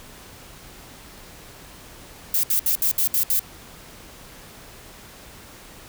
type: noise bursts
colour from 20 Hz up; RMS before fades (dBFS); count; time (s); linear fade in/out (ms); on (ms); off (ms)
violet; -20; 7; 2.34-3.394; 2; 94; 66
effects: pink hiss -44 dBFS RMS until 5.88 s